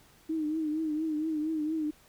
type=tone with vibrato; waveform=sine; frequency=311.1 Hz; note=D#4; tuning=in tune; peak=-28 dBFS; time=0.29-1.91 s; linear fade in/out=10 ms; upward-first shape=triangle; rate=4.3 Hz; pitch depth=76 cents each way; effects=pink hiss -60 dBFS RMS until 2.08 s